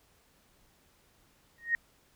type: tone with exponential growth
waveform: sine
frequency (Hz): 1864.7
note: A#6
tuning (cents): 0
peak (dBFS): -21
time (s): 1.58-1.75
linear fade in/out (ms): 1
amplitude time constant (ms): 36
effects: pink hiss -66 dBFS RMS until 2.15 s